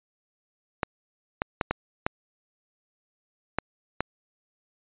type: clicks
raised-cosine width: 0.5 ms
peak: -9 dBFS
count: 7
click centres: 0.832 / 1.419 / 1.612 / 1.71 / 2.065 / 3.586 / 4.006 s
effects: resampled to 8000 Hz